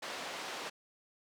pink band-pass noise, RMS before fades -42 dBFS, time 0.02-0.7 s, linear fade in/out 10 ms, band 470 to 5300 Hz, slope 12 dB/octave, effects none

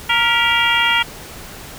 harmonic tone with a mistuned harmonic, 466.2 Hz, A#4, in tune, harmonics 2 / 3 / 4 / 5 / 6 / 7, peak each -20 / -20 / -20 / -20 / -20 / -20 dBFS, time 0.09-1.03 s, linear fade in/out 10 ms, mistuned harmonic 4, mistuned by +77 cents, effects pink hiss -35 dBFS RMS until 1.78 s

